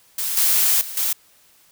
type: noise with level steps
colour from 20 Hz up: blue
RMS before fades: -24 / -17 / -32 / -21 dBFS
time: 0.18-1.13 s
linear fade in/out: 5 ms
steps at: 0.37 / 0.81 / 0.97 s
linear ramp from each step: 2 ms
effects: white hiss -55 dBFS RMS until 1.71 s